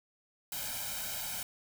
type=noise with comb filter; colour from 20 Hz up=white; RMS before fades=-38 dBFS; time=0.52-1.43 s; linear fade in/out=2 ms; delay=1.3 ms; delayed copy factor=+1; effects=none

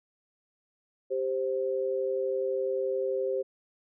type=tone pair together; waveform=sine; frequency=392.3 / 524 Hz; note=G4 / C5; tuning=+1 / +2 cents; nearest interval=perfect fourth; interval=501 cents; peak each=-30 / -29 dBFS; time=1.1-3.43 s; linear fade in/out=20 ms; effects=none

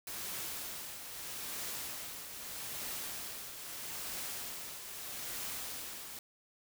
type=noise with tremolo; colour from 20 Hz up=white; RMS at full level=-40 dBFS; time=0.07-6.19 s; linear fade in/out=2 ms; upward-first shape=triangle; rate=0.79 Hz; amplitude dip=55%; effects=none

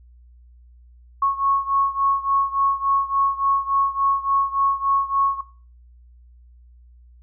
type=beating tone pair; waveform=sine; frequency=1100 / 1103.5 Hz; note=C#6 / C#6; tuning=-14 / -8 cents; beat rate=3.5 Hz; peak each=-20 / -23 dBFS; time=1.22-5.41 s; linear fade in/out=5 ms; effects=noise-tail reverb RT60 0.4 s tail -17 dB re dry + added 60 Hz sine -46 dBFS peak until 7.22 s

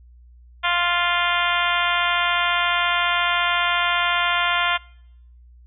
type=harmonic tone; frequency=349.2 Hz; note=F4; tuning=in tune; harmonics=2 / 3 / 4 / 5 / 6 / 7 / 8 / 9 / 10; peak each=-27 / -24 / -24 / -28 / -27 / -28 / -30 / -28 / -30 dBFS; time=0.63-4.78 s; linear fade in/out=20 ms; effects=noise-tail reverb RT60 0.8 s tail -26 dB re dry + added 60 Hz sine -45 dBFS peak until 5.66 s

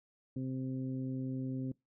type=harmonic tone; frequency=130.81 Hz; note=C3; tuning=in tune; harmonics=1 / 2 / 3 / 4; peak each=-38 / -37 / -51 / -53 dBFS; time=0.36-1.72 s; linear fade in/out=5 ms; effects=noise-tail reverb RT60 0.2 s tail -24 dB re dry

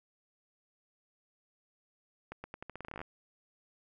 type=accelerating click train; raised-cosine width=0.5 ms; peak=-27 dBFS; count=16; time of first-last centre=2.32-3.015 s; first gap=120 ms; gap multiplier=0.84; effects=none

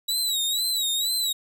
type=tone with vibrato; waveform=sawtooth; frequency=3874 Hz; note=B7; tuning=34 cents flat; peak=-20 dBFS; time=0.08-1.33 s; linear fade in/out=10 ms; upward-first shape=sine; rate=2.1 Hz; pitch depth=97 cents each way; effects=none

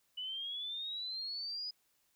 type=exponential sweep; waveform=sine; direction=up; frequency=2960 to 5000 Hz; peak=-38 dBFS; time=0.17-1.71 s; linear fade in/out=10 ms; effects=white hiss -75 dBFS RMS until 2.15 s

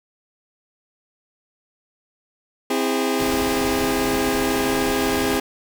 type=chord; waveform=sawtooth; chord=C augmented; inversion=none; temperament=just; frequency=261.6 / 327 / 408.8 Hz; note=C4 / E4 / G#4; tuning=0 / -14 / -27 cents; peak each=-19 / -22 / -19 dBFS; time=2.7-5.4 s; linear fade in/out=5 ms
type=noise; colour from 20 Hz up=pink; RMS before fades=-30 dBFS; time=3.18-5.39 s; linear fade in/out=20 ms
effects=none

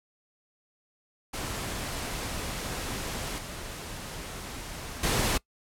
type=noise with level steps; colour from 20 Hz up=pink; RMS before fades=-34 / -39 / -26 dBFS; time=1.33-5.38 s; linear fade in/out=10 ms; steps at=3.38 / 5.03 s; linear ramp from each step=5 ms; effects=noise-tail reverb RT60 0.1 s tail -23 dB re dry + low-pass 12000 Hz 12 dB/octave

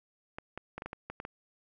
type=clicks; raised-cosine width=0.5 ms; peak=-24 dBFS; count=9; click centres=0.385 / 0.576 / 0.78 / 0.821 / 0.86 / 0.931 / 1.1 / 1.201 / 1.251 s; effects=none

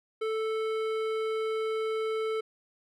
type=tone with hard clipping; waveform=triangle; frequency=440 Hz; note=A4; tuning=in tune; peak=-30 dBFS; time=0.21-2.41 s; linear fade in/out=10 ms; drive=17 dB; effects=none

